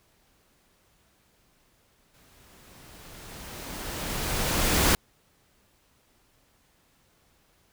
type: noise with exponential growth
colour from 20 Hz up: pink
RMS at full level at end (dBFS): -20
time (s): 2.14-4.95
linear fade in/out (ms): 1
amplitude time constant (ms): 610
effects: pink hiss -65 dBFS RMS until 7.72 s